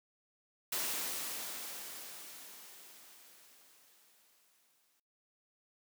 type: noise with exponential decay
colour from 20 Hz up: white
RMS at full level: -35 dBFS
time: 0.72-5 s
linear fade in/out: 5 ms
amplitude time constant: 930 ms
effects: noise-tail reverb RT60 0.6 s tail -26 dB re dry + high-pass 200 Hz 12 dB/octave